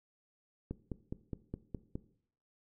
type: click train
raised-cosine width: 3 ms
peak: -25 dBFS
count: 7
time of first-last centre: 0.71-1.955 s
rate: 4.82 Hz
effects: noise-tail reverb RT60 0.6 s tail -17 dB re dry